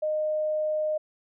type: tone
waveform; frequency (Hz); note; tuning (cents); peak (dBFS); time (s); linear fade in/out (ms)
sine; 615; D#5; -20; -24; 0.02-0.98; 10
effects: none